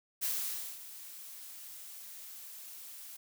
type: noise with ADSR envelope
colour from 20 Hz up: blue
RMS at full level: -33 dBFS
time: 0.21-3.17 s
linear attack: 23 ms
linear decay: 540 ms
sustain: -15 dB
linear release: 10 ms
effects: none